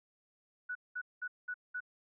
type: tone bursts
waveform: sine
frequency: 1476 Hz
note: F#6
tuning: 5 cents flat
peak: -36 dBFS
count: 5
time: 0.69-1.805 s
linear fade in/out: 10 ms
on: 63 ms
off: 200 ms
effects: none